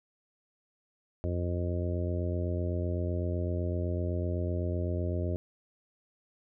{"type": "harmonic tone", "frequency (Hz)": 87.9, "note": "F2", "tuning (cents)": 12, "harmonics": [1, 2, 3, 4, 5, 6, 7], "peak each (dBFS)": [-30, -39, -40, -38, -43, -43, -40], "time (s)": [1.24, 5.36], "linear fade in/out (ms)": 0, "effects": []}